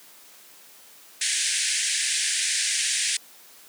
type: band-pass noise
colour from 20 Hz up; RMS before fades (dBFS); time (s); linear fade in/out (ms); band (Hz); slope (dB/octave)
white; -25; 1.21-3.17; 5; 1600 to 9700; 96
effects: white hiss -50 dBFS RMS until 3.68 s + high-pass 200 Hz 12 dB/octave